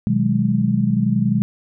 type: chord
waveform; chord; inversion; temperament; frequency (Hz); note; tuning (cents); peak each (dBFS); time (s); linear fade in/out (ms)
sine; G# minor seventh; first; just; 124.59 / 155.74 / 186.89 / 207.7; B2 / D#3 / F#3 / G#3; +16 / +2 / +18 / 0; -21 / -24 / -21 / -18; 0.07-1.42; 0
effects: none